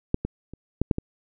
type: clicks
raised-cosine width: 3 ms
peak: -7 / -14 / -26 / -8 / -6 / -14 dBFS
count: 6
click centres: 0.144 / 0.25 / 0.536 / 0.816 / 0.912 / 0.984 s
effects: none